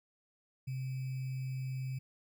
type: tone with sample-and-hold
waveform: sine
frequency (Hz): 130.81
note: C3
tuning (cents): 0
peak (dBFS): -35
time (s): 0.67-1.99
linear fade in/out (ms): 10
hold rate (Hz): 2450
effects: none